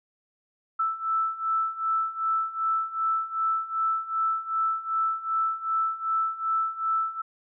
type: beating tone pair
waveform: sine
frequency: 1318.5 / 1321.1 Hz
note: E6 / E6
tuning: 0 / +3 cents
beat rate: 2.6 Hz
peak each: -29 / -26 dBFS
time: 0.79-7.22 s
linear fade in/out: 10 ms
effects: none